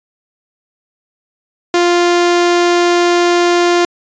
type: tone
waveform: sawtooth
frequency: 349.2 Hz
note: F4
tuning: in tune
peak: -5 dBFS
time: 1.74-3.85 s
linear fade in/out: 2 ms
effects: resampled to 16000 Hz